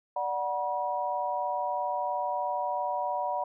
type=chord; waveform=sine; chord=B minor; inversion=first; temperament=equal with one note detuned; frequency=587.3 / 740 / 963 Hz; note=D5 / F#5 / B5; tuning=0 / 0 / -44 cents; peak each=-34 / -32 / -31 dBFS; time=0.16-3.44 s; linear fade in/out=5 ms; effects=none